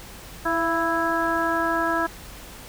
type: harmonic tone with a mistuned harmonic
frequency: 329.6 Hz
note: E4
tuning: in tune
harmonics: 1 / 2 / 3 / 4 / 5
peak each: -27 / -27 / -27 / -27 / -27 dBFS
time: 0.45-2.07 s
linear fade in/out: 10 ms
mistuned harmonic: 2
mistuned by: +34 cents
effects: added 47 Hz sine -46 dBFS peak until 2.68 s + pink hiss -42 dBFS RMS until 2.68 s